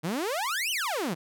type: exponential two-way sweep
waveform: sawtooth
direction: up then down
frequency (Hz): 146.83 to 3136 to 146.83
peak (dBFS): -24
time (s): 0.03-1.15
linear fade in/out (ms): 20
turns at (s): 0.71
effects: none